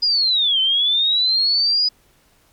sine linear two-way sweep, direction down then up, 4978 to 3052 to 4978 Hz, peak -14 dBFS, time 0.02-1.89 s, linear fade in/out 10 ms, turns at 0.6 s, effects pink hiss -57 dBFS RMS until 2.52 s + MP3 96 kbps

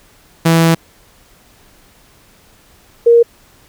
sawtooth / sine tone pair in turn, 164.81 / 468.9 Hz, E3 / A#4, 0 / +10 cents, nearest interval octave + tritone, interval 1810 cents, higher second, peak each -4 dBFS, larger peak neither, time 0.45-0.75 / 3.06-3.23 s, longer first, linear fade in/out 10 ms, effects pink hiss -48 dBFS RMS until 3.68 s

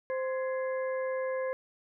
harmonic tone with a mistuned harmonic, 521 Hz, C5, 7 cents flat, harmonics 1 / 2 / 3 / 4, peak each -30 / -41 / -43 / -47 dBFS, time 0.1-1.53 s, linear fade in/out 0 ms, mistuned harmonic 3, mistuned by +120 cents, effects none

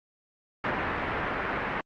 white low-pass noise, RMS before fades -30 dBFS, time 0.64-1.81 s, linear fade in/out 2 ms, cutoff 2000 Hz, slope 24 dB/octave, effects Opus 48 kbps

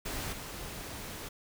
pink noise with level steps, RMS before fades -37 / -42 dBFS, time 0.05-1.29 s, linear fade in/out 10 ms, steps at 0.32 s, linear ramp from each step 10 ms, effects none

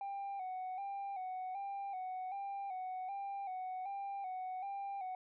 sine tone with vibrato, 768 Hz, G5, 36 cents flat, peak -37 dBFS, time 0.01-5.15 s, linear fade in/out 2 ms, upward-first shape square, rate 1.3 Hz, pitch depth 58 cents each way, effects tanh soft clip ceiling -38 dBFS

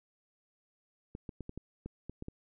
clicks, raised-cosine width 3 ms, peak -28 dBFS, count 9, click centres 1.151 / 1.292 / 1.407 / 1.494 / 1.576 / 1.86 / 2.096 / 2.224 / 2.284 s, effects none

